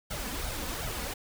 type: noise with flanger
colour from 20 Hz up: pink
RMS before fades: -35 dBFS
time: 0.1-1.14 s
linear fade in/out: 10 ms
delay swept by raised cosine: 1.3 to 4.1 ms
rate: 2.7 Hz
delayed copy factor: +0.7
effects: none